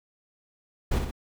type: noise with echo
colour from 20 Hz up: brown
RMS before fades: -23 dBFS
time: 0.91-0.99 s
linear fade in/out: 10 ms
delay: 61 ms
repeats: 2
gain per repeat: -5 dB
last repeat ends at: 1.112 s
effects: none